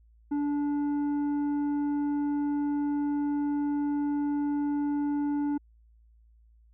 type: tone with tanh clipping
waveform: sine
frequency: 290 Hz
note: D4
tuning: 22 cents flat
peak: -27 dBFS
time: 0.31-5.58 s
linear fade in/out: 10 ms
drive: 7 dB
effects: added 56 Hz sine -56 dBFS peak until 6.73 s